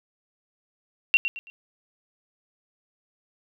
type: tone with echo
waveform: sine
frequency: 2741 Hz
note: F7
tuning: 33 cents flat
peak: -13 dBFS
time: 1.14-1.17 s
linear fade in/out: 0 ms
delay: 110 ms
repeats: 3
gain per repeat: -10 dB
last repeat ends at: 1.5 s
effects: none